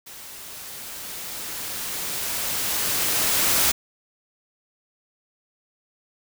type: noise with level ramp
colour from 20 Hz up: white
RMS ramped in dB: -41 to -19 dBFS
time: 0.06-3.72 s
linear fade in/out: 10 ms
effects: none